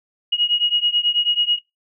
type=beating tone pair; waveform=sine; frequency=2886 / 2895.2 Hz; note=F#7 / F#7; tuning=-44 / -38 cents; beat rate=9.2 Hz; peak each=-18 / -20 dBFS; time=0.32-1.59 s; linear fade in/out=10 ms; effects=noise-tail reverb RT60 0.2 s tail -22 dB re dry